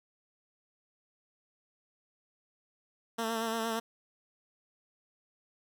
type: tone with vibrato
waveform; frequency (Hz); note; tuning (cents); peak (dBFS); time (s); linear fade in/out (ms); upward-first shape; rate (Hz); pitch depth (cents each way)
10% pulse; 226.2; A3; +48; -23; 3.18-3.8; 10; sine; 8.6; 32
effects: none